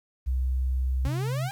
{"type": "tone with pitch glide", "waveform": "sine", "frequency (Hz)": [64.2, 64.57], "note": ["C2", "C2"], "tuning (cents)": [-32, -22], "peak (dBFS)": -23, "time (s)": [0.26, 1.09], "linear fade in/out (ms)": 20, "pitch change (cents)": 10, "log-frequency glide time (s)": [0.47, 0.86]}
{"type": "tone", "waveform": "sine", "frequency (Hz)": 130.81, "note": "C3", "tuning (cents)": 0, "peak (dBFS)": -26, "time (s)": [1.03, 1.51], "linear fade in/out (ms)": 50}
{"type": "exponential sweep", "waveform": "sawtooth", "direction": "up", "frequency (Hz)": [261.6, 817], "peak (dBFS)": -30, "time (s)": [1.05, 1.51], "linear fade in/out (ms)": 0}
{"effects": ["10-bit"]}